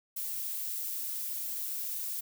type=noise; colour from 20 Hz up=violet; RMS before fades=-36 dBFS; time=0.16-2.21 s; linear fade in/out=10 ms; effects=none